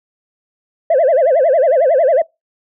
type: tone with vibrato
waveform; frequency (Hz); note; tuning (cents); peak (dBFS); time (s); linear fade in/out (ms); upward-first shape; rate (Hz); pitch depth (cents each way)
sine; 587.3; D5; 0; -7; 0.9-2.22; 5; sine; 11; 260
effects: noise-tail reverb RT60 0.2 s tail -24 dB re dry + tanh soft clip ceiling -6 dBFS